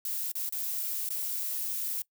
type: noise with dropouts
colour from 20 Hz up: violet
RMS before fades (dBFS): -33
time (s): 0.05-2.02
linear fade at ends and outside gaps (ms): 2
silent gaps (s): 0.317-0.353 / 0.492-0.523 / 1.09-1.103
effects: noise-tail reverb RT60 0.1 s tail -22 dB re dry